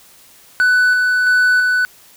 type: tone with tremolo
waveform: triangle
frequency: 1493 Hz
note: F#6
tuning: 15 cents sharp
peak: -8 dBFS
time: 0.6-1.85 s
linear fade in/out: 0 ms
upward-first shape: square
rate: 1.5 Hz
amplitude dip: 25%
effects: white hiss -46 dBFS RMS until 2.16 s